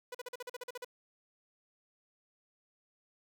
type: tone bursts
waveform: sawtooth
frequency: 493.9 Hz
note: B4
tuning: in tune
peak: -36 dBFS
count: 11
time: 0.12-0.847 s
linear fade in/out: 5 ms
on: 27 ms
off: 43 ms
effects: 12-bit